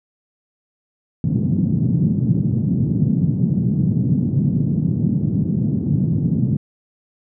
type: band-pass noise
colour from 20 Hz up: white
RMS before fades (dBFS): -18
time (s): 1.24-6.57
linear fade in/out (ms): 2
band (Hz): 120 to 200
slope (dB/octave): 24
effects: none